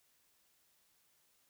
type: silence
effects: white hiss -73 dBFS RMS until 1.49 s